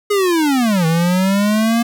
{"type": "linear two-way sweep", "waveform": "square", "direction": "down then up", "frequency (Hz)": [419.7, 159.6, 236.4], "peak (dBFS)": -13, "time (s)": [0.1, 1.83], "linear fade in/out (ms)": 10, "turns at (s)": 0.86, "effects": ["7-bit"]}